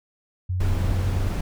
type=tone with pitch glide; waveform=sine; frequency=91.4 to 93 Hz; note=F#2 to F#2; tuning=-21 to +9 cents; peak=-22 dBFS; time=0.49-1.29 s; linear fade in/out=10 ms; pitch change=+30 cents; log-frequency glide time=0.82-0.95 s
type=noise; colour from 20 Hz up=brown; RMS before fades=-25 dBFS; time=0.6-1.41 s; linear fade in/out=5 ms
effects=none